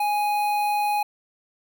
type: tone with notch filter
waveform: square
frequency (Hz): 830.6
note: G#5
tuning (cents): 0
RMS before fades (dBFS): -23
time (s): 0-1.03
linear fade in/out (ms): 5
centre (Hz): 6600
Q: 0.64
effects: none